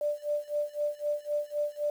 sine tone with tremolo, 590 Hz, D5, 8 cents sharp, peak -25 dBFS, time 0.01-1.9 s, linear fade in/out 2 ms, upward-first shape sine, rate 3.9 Hz, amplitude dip 95%, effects 9-bit

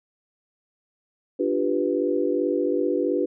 sine chord, G dominant seventh, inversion second, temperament equal, 293.7 / 349.2 / 392 / 493.9 Hz, D4 / F4 / G4 / B4, 0 / 0 / 0 / 0 cents, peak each -26 dBFS, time 1.39-3.26 s, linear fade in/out 10 ms, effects none

